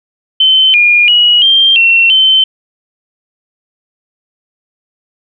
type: tone with pitch steps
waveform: sine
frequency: 3071 / 2424 / 2911 / 3174 / 2716 / 3080 Hz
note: G7 / D#7 / F#7 / G7 / F7 / G7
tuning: -36 / -46 / -29 / +21 / -49 / -31 cents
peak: -4 dBFS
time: 0.4-2.44 s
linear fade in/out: 5 ms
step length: 340 ms
effects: none